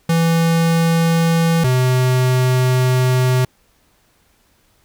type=tone pair in turn; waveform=square; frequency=165.8 / 127.66 Hz; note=E3 / C3; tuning=+10 / -42 cents; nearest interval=perfect fourth; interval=452 cents; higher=first; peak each=-13 dBFS; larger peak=neither; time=0.09-1.64 / 1.64-3.45 s; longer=second; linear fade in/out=5 ms; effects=pink hiss -58 dBFS RMS until 4.84 s